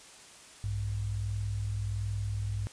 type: tone pair together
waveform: sine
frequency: 60.7 / 102.08 Hz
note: B1 / G#2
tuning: -29 / -29 cents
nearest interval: major sixth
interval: 900 cents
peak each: -37 / -31 dBFS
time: 0.64-2.67 s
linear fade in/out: 0 ms
effects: white hiss -52 dBFS RMS until 2.72 s + resampled to 22050 Hz